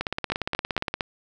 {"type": "two click trains", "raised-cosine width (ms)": 0.3, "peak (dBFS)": [-10, -9], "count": [17, 4], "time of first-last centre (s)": [[0.01, 0.94], [0.32, 1.008]], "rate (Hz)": [17.2, 4.36], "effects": []}